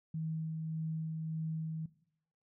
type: tone with tremolo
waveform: sine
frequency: 159.5 Hz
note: D#3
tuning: 43 cents sharp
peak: -34 dBFS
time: 0.14-1.86 s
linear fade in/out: 5 ms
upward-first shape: sine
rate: 1.7 Hz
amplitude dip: 25%
effects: noise-tail reverb RT60 0.7 s tail -18 dB re dry